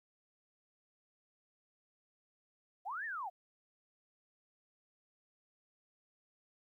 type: linear two-way sweep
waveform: sine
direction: up then down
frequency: 666 to 1871 to 666 Hz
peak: -38 dBFS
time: 2.85-3.3 s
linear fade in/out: 20 ms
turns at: 3.05 s
effects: 13-bit